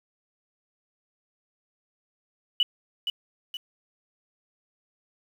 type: tone with echo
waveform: sine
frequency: 2960 Hz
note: F#7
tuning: in tune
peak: -18 dBFS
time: 2.6-2.63 s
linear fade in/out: 2 ms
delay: 470 ms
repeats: 2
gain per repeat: -7 dB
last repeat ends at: 3.57 s
effects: 8-bit